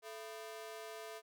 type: ring-modulated tone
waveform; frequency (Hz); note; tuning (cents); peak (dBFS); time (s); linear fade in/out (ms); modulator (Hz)
sawtooth; 554.4; C#5; 0; -39; 0.02-1.22; 50; 117
effects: none